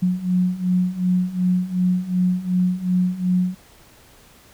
sine beating tone pair, 180 / 182.7 Hz, F#3 / F#3, -47 / -22 cents, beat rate 2.7 Hz, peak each -22 / -19 dBFS, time 0.02-3.55 s, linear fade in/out 10 ms, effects pink hiss -50 dBFS RMS until 4.53 s

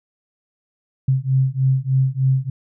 sine beating tone pair, 130.81 / 134.11 Hz, C3 / C3, 0 / +43 cents, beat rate 3.3 Hz, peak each -18 dBFS, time 1.08-2.5 s, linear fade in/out 5 ms, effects none

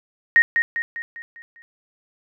sine tone with echo, 1864.7 Hz, A#6, in tune, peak -9 dBFS, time 0.36-0.42 s, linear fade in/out 0 ms, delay 200 ms, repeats 6, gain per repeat -6 dB, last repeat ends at 1.62 s, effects none

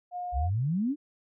sine tone, 715 Hz, F5, 41 cents sharp, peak -32 dBFS, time 0.11-0.5 s, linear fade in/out 50 ms
sine exponential sweep, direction up, 59.2 to 309.3 Hz, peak -25 dBFS, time 0.32-0.96 s, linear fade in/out 50 ms
effects none

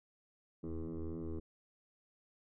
sine tone with frequency modulation, 162.4 Hz, E3, 26 cents flat, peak -36 dBFS, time 0.63-1.4 s, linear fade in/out 10 ms, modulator 82.1 Hz, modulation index 3, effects tanh soft clip ceiling -37 dBFS

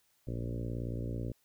harmonic tone with a mistuned harmonic, 58.27 Hz, A#1, in tune, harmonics 1 / 2 / 3 / 4 / 5 / 6 / 7 / 8 / 9 / 10, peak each -40 / -37 / -47 / -44 / -45 / -48 / -49 / -51 / -50 / -54 dBFS, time 0.27-1.32 s, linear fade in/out 5 ms, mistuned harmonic 1, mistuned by -58 cents, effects white hiss -72 dBFS RMS until 1.44 s

